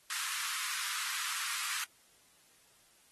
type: high-pass noise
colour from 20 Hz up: pink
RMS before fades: -37 dBFS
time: 0.1-1.84 s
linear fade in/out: 2 ms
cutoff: 1100 Hz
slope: 48 dB/octave
effects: white hiss -65 dBFS RMS until 3.11 s + AAC 32 kbps